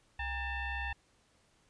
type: tone with frequency modulation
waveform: sine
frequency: 932.3 Hz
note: A#5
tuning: in tune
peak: -34 dBFS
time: 0.19-0.93 s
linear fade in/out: 5 ms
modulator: 868 Hz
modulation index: 2
effects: pink hiss -69 dBFS RMS until 1.69 s + resampled to 22050 Hz